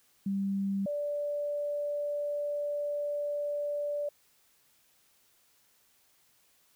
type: tone pair in turn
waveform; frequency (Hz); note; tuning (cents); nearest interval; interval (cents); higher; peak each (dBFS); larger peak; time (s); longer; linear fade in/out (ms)
sine; 196.5 / 583.4; G3 / D5; +4 / -12; octave + perfect fifth; 1884; second; -28 / -30; first; 0.26-0.86 / 0.86-4.09; second; 5
effects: white hiss -67 dBFS RMS until 6.75 s